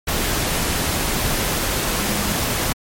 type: tone in noise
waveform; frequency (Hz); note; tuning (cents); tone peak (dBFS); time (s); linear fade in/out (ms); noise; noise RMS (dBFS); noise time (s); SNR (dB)
sine; 207.7; G#3; 0; -26; 1.99-2.33; 10; pink; -21; 0.07-2.73; -8
effects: MP3 64 kbps